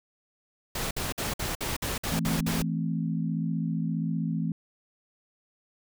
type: noise bursts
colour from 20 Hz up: pink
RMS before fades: -31 dBFS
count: 9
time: 0.75-2.622 s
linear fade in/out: 5 ms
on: 160 ms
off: 54 ms
type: chord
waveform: sine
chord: A minor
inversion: second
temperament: equal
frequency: 164.81 / 220 / 261.6 Hz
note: E3 / A3 / C4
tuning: 0 / 0 / 0 cents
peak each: -28 / -32 / -34 dBFS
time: 2.12-4.52 s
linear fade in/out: 2 ms
effects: none